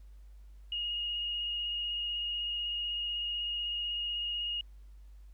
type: tone with vibrato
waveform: sine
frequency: 2865 Hz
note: F7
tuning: 44 cents sharp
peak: -32 dBFS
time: 0.72-4.61 s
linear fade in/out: 2 ms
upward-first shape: square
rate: 16 Hz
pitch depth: 10 cents each way
effects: added 50 Hz sine -49 dBFS peak until 5.33 s + pink hiss -73 dBFS RMS until 5.33 s